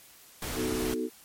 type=noise; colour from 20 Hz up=pink; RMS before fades=-35 dBFS; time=0.42-0.94 s; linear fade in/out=2 ms
type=chord; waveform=sine; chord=B dominant seventh; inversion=none; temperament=equal; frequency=246.9 / 311.1 / 370 / 440 Hz; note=B3 / D#4 / F#4 / A4; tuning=0 / 0 / 0 / 0 cents; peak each=-34 dBFS; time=0.54-1.1 s; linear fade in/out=50 ms
effects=white hiss -54 dBFS RMS until 1.24 s + MP3 64 kbps